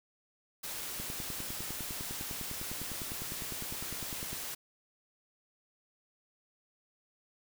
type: noise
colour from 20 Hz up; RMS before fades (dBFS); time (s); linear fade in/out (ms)
white; -40; 0.63-4.55; 10
type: click train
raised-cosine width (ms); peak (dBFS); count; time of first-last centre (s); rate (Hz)
3; -29; 34; 1-4.33; 9.91
effects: none